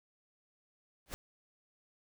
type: noise with exponential growth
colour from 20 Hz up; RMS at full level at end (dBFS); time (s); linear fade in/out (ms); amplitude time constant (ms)
pink; -37; 1.06-1.14; 0; 17
effects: none